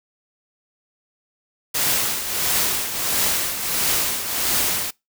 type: noise with tremolo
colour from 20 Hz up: white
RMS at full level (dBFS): -19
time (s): 1.74-4.91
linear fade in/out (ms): 10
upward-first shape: triangle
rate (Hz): 1.5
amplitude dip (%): 65
effects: noise-tail reverb RT60 0.2 s tail -24 dB re dry